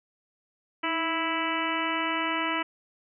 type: harmonic tone with a mistuned harmonic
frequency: 329 Hz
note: E4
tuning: 3 cents flat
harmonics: 1 / 2 / 3 / 4 / 5 / 6 / 7 / 8 / 9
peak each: -33 / -37 / -32 / -33 / -38 / -34 / -35 / -38 / -36 dBFS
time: 0.83-2.63 s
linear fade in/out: 10 ms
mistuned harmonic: 1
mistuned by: -51 cents
effects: none